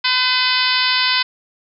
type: harmonic tone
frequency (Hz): 507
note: B4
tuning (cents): +45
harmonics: 2 / 3 / 4 / 5 / 6 / 7 / 8 / 9 / 10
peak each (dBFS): -23 / -23 / -23 / -23 / -23 / -23 / -23 / -23 / -23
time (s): 0.04-1.23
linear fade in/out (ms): 10
effects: none